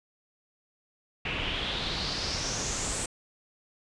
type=noise with low-pass filter sweep; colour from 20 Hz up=pink; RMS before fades=-32 dBFS; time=1.25-3.06 s; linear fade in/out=5 ms; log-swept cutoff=2600 to 8500 Hz; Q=4.6; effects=resampled to 24000 Hz